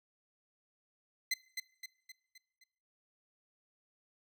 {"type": "tone with echo", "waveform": "20% pulse", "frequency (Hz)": 2048, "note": "C7", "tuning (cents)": -38, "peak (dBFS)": -25, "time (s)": [1.31, 1.34], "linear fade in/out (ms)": 5, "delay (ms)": 260, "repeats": 5, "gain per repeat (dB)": -6, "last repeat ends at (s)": 2.64, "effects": ["noise-tail reverb RT60 0.8 s tail -23 dB re dry"]}